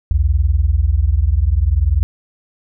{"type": "tone pair together", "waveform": "sine", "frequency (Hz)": [60.8, 81.16], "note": ["B1", "E2"], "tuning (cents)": [-26, -26], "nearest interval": "perfect fourth", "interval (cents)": 500, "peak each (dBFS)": -14, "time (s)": [0.11, 2.03], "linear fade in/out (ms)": 0, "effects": []}